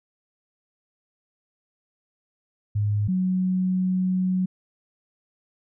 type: tone pair in turn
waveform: sine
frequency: 103.83 / 185 Hz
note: G#2 / F#3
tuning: 0 / 0 cents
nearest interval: minor seventh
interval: 1000 cents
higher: second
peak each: -20 / -20 dBFS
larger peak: neither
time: 2.75-3.08 / 3.08-4.46 s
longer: second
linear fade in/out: 10 ms
effects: none